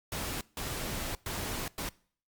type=noise bursts at uneven times; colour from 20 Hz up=pink; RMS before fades=-36 dBFS; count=4; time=0.12-0.41 / 0.57-1.15 / 1.26-1.68 / 1.78-1.89 s; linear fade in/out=2 ms; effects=noise-tail reverb RT60 0.5 s tail -23 dB re dry + Opus 48 kbps